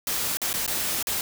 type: noise with dropouts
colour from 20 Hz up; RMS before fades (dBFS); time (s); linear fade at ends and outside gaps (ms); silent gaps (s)
white; -27; 0.07-1.21; 1; 0.371-0.417 / 0.529-0.539 / 0.664-0.677 / 1.027-1.07
effects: none